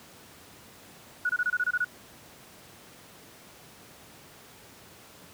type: tone bursts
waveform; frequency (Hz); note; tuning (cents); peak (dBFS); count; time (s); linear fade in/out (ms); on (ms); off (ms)
sine; 1464; F#6; -19; -23; 9; 1.25-1.846; 5; 44; 25
effects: pink hiss -51 dBFS RMS until 5.33 s + high-pass 100 Hz 12 dB/octave